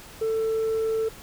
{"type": "tone", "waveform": "sine", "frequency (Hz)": 444.3, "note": "A4", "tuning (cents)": 17, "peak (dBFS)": -20, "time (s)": [0.21, 1.09], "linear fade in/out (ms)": 10, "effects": ["tanh soft clip ceiling -21 dBFS", "pink hiss -45 dBFS RMS until 1.22 s"]}